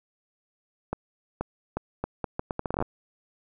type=accelerating click train; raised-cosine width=1 ms; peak=-14 dBFS; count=16; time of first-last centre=0.93-2.824 s; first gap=480 ms; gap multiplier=0.75; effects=none